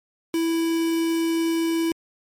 triangle tone with quantisation, 330 Hz, E4, 2 cents sharp, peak -18 dBFS, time 0.34-1.92 s, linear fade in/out 2 ms, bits 5, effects MP3 64 kbps

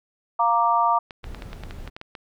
sine chord, Bb major, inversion second, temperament equal, 698.5 / 932.3 / 1174.7 Hz, F5 / Bb5 / D6, 0 / 0 / 0 cents, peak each -23 / -20 / -21 dBFS, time 0.39-0.99 s, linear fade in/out 10 ms
clicks, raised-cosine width 0.3 ms, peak -21 dBFS, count 11, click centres 1.108 / 1.242 / 1.347 / 1.422 / 1.531 / 1.636 / 1.709 / 1.876 / 1.965 / 2.014 / 2.152 s
brown noise, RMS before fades -37 dBFS, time 1.23-1.9 s, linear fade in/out 20 ms
effects none

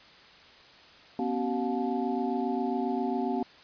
sine tone cluster, 243.4 / 270.8 / 380.9 / 714 / 864 Hz, B3 / C#4 / G4 / F5 / A5, -25 / -40 / -50 / +38 / -32 cents, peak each -31 / -33 / -33 / -34 / -38 dBFS, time 1.19-3.43 s, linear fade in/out 2 ms, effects white hiss -53 dBFS RMS until 3.63 s + resampled to 11025 Hz

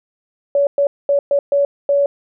sine tone bursts at uneven times, 566 Hz, C#5, 36 cents sharp, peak -11 dBFS, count 6, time 0.55-0.67 / 0.78-0.87 / 1.09-1.19 / 1.31-1.39 / 1.52-1.65 / 1.89-2.06 s, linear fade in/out 2 ms, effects none

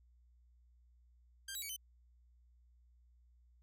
10% pulse tone with pitch steps, 1588 / 3881 / 2258 / 3048 Hz, G6 / B7 / C#7 / G7, +22 / -31 / +31 / -49 cents, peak -34 dBFS, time 1.48-1.764 s, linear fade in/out 5 ms, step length 71 ms, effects added 60 Hz sine -64 dBFS peak until 3.62 s

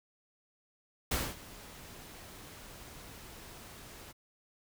pink noise with ADSR envelope, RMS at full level -31 dBFS, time 1.11-4.13 s, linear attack 7 ms, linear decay 230 ms, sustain -19 dB, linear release 23 ms, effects none

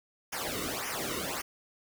pink noise with flanger, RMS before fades -35 dBFS, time 0.32-1.42 s, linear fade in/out 10 ms, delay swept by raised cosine 0.24 to 1.24 ms, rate 1.8 Hz, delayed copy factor -0.9, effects none

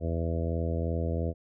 harmonic tone, 82.9 Hz, E2, 10 cents sharp, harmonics 1 / 2 / 3 / 4 / 5 / 6 / 7 / 8, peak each -29 / -35 / -38 / -39 / -40 / -37 / -41 / -41 dBFS, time 0-1.34 s, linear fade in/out 50 ms, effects none

